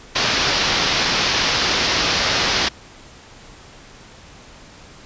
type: low-pass noise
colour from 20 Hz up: white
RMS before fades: -19 dBFS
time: 0.15-2.69 s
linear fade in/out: 10 ms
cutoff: 5600 Hz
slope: 48 dB/octave
effects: pink hiss -43 dBFS RMS until 5.05 s + resampled to 16000 Hz